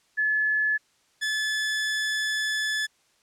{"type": "tone pair in turn", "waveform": ["sine", "sawtooth"], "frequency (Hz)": [1719, 1727.9], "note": ["A6", "A6"], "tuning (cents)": [-41, -32], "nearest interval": "unison", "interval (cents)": 9, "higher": "second", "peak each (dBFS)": -21, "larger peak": "neither", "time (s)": [[0.17, 0.78], [1.21, 2.87]], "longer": "second", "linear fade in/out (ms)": 20, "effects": ["white hiss -65 dBFS RMS until 3.22 s", "low-pass 8000 Hz 12 dB/octave"]}